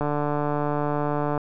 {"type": "click train", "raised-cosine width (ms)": 1, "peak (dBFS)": -12, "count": 202, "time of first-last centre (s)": [0.01, 1.377], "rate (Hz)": 147, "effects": []}